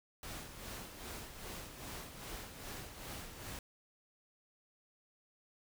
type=noise with tremolo; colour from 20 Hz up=pink; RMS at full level=-45 dBFS; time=0.23-3.59 s; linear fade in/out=2 ms; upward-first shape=sine; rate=2.5 Hz; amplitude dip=55%; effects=none